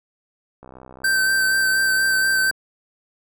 click train, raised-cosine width 1 ms, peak -27 dBFS, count 122, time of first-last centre 0.63-2.512 s, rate 64.3 Hz
square tone with vibrato, 1552 Hz, G6, 18 cents flat, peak -17 dBFS, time 1.04-2.51 s, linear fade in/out 5 ms, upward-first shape sine, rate 4.2 Hz, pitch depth 18 cents each way
effects none

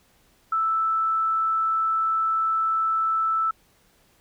sine tone, 1318.5 Hz, E6, in tune, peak -20 dBFS, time 0.52-3.51 s, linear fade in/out 5 ms, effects pink hiss -61 dBFS RMS until 4.2 s

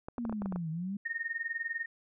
clicks, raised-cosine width 1 ms, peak -25 dBFS, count 9, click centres 0.085 / 0.182 / 0.252 / 0.296 / 0.326 / 0.42 / 0.459 / 0.524 / 0.56 s
sine linear two-way sweep, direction down then up, 243.5 to 155.56 to 205.8 Hz, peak -33 dBFS, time 0.18-0.97 s, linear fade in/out 5 ms, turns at 0.7 s
sine tone with tremolo, 1842 Hz, A#6, 21 cents flat, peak -29 dBFS, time 1.05-1.86 s, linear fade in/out 10 ms, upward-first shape triangle, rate 20 Hz, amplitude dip 95%
effects none

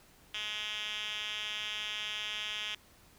5% pulse tone with band-pass filter, 211.6 Hz, G#3, 33 cents sharp, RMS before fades -38 dBFS, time 0.34-2.75 s, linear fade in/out 5 ms, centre 3300 Hz, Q 5.7, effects pink hiss -61 dBFS RMS until 3.18 s

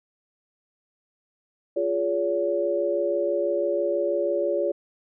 sine chord, Db major, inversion first, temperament equal with one note detuned, 349.2 / 415.3 / 568.3 Hz, F4 / Ab4 / Db5, 0 / 0 / +43 cents, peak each -27 / -28 / -24 dBFS, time 1.76-4.72 s, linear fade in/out 10 ms, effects none

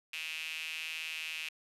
sawtooth tone with high-pass filter, 159.1 Hz, D#3, 39 cents sharp, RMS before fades -40 dBFS, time 0.13-1.49 s, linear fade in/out 5 ms, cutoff 2600 Hz, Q 6.3, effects resampled to 32000 Hz

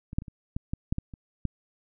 clicks, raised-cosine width 5 ms, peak -26 / -12 / -28 / -29 / -18 / -17 / -13 / -17 / -29 / -15 dBFS, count 10, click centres 0.131 / 0.185 / 0.221 / 0.282 / 0.565 / 0.735 / 0.925 / 0.984 / 1.138 / 1.453 s, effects none

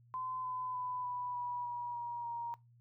sine tone with pitch steps, 1024 / 1011.7 / 999.5 / 987.4 / 975.5 / 963.7 / 952.1 / 940.6 Hz, C6 / B5 / B5 / B5 / B5 / B5 / A#5 / A#5, -38 / +41 / +20 / -1 / -22 / -43 / +36 / +15 cents, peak -37 dBFS, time 0.14-2.54 s, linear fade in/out 0 ms, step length 300 ms, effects noise-tail reverb RT60 0.2 s tail -21 dB re dry + added 119 Hz sine -61 dBFS peak until 2.8 s

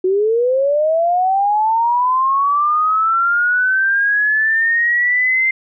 sine linear sweep, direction up, 363 to 2093 Hz, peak -12 dBFS, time 0.04-5.51 s, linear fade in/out 5 ms, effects none

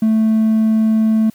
triangle tone, 220 Hz, A3, in tune, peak -8 dBFS, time 0.02-1.3 s, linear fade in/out 5 ms, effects tanh soft clip ceiling -5 dBFS + white hiss -51 dBFS RMS until 1.34 s

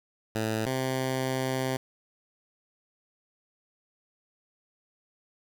10% pulse tone pair in turn, 110 / 130.81 Hz, A2 / C3, 0 / 0 cents, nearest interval minor third, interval 300 cents, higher second, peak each -19 dBFS, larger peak neither, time 0.35-0.66 / 0.66-1.77 s, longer second, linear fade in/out 5 ms, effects 9-bit

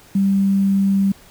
sine tone with quantisation, 196 Hz, G3, in tune, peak -13 dBFS, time 0.15-1.12 s, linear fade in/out 5 ms, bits 7, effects pink hiss -47 dBFS RMS until 1.3 s

